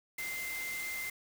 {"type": "tone in noise", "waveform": "sine", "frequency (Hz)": 2083, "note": "C7", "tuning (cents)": -8, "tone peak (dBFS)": -37, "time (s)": [0.18, 1.1], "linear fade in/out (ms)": 5, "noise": "white", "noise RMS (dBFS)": -43, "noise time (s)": [0.18, 1.1], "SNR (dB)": 3, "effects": []}